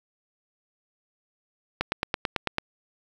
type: click train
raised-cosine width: 0.3 ms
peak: -8 dBFS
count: 8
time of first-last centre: 1.81-2.583 s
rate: 9.05 Hz
effects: 7-bit